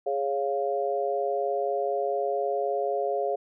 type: chord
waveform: sine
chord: Db major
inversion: second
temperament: equal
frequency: 415.3 / 554.4 / 698.5 Hz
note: Ab4 / Db5 / F5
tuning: 0 / 0 / 0 cents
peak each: -29 dBFS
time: 0.06-3.36 s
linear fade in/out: 10 ms
effects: none